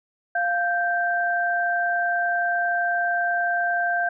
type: tone pair together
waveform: sine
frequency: 698.5 / 1568.1 Hz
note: F5 / G6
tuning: 0 / 0 cents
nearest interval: octave + major second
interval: 1400 cents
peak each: -23 dBFS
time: 0.35-4.09 s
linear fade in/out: 5 ms
effects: none